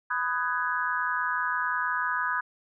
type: chord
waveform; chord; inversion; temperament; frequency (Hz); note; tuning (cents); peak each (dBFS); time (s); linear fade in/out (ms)
sine; G# minor seventh; first; just; 996.7 / 1245.9 / 1495.1 / 1661.2; B5 / D#6 / F#6 / G#6; +16 / +2 / +18 / 0; -31; 0.1-2.41; 10
effects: none